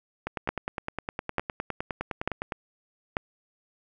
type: two click trains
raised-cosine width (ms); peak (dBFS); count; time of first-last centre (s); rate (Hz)
0.5; -10 / -15; 4 / 23; 0.49-3.169 / 0.27-2.522; 1.12 / 9.77
effects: none